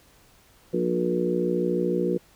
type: harmonic tone with a mistuned harmonic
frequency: 60 Hz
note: B1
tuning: 49 cents flat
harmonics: 3 / 4 / 5 / 6 / 7 / 8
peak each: -28 / -32 / -31 / -26 / -34 / -28 dBFS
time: 0.73-2.18 s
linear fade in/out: 10 ms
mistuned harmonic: 7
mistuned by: +26 cents
effects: pink hiss -57 dBFS RMS until 2.35 s